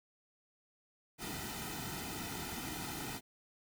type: noise with comb filter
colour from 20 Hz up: pink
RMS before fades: -42 dBFS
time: 1.18-3.21 s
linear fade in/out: 50 ms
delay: 1.8 ms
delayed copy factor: -0.75
effects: none